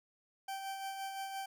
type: tone with tremolo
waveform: 40% pulse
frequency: 778 Hz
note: G5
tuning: 13 cents flat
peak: -37 dBFS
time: 0.48-1.46 s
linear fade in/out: 5 ms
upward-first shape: sine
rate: 5.8 Hz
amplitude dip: 40%
effects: none